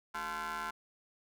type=ring-modulated tone; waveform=25% pulse; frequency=164.81 Hz; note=E3; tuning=in tune; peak=-30 dBFS; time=0.14-0.71 s; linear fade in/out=10 ms; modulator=1200 Hz; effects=none

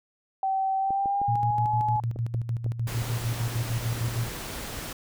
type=tone with pitch glide; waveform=sine; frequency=770 to 849.4 Hz; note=G5 to G#5; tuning=-31 to +39 cents; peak=-23 dBFS; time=0.43-2 s; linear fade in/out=2 ms; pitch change=+170 cents; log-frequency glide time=0.77-1.72 s
type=clicks; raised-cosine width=2 ms; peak=-24 dBFS; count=6; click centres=0.906 / 1.058 / 1.216 / 2.161 / 2.346 / 2.663 s
type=tone with tremolo; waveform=sine; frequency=116.54 Hz; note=A#2; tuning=in tune; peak=-24 dBFS; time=1.28-4.29 s; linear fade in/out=5 ms; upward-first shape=square; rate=6.6 Hz; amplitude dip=65%
type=noise; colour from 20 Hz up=pink; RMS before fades=-36 dBFS; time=2.87-4.93 s; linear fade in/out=5 ms
effects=none

